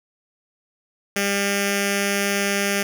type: tone with notch filter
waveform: 5% pulse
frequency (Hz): 200.1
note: G3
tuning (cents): +36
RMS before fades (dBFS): -22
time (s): 1.16-2.83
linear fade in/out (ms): 2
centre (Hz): 1000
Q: 0.95
effects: none